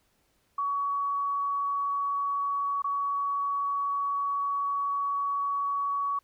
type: tone with dropouts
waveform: sine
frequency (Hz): 1127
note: C#6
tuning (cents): +28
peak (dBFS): -26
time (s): 0.58-6.19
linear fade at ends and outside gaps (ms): 5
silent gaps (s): 2.821-2.842
effects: pink hiss -70 dBFS RMS until 6.23 s